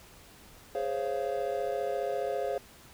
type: chord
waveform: triangle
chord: Db major seventh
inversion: second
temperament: just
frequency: 415.8 / 519.7 / 554.4 / 693 Hz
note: Ab4 / C5 / Db5 / F5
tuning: +2 / -12 / 0 / -14 cents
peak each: -33 / -33 / -33 / -33 dBFS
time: 0.75-2.58 s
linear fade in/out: 2 ms
effects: pink hiss -54 dBFS RMS until 2.93 s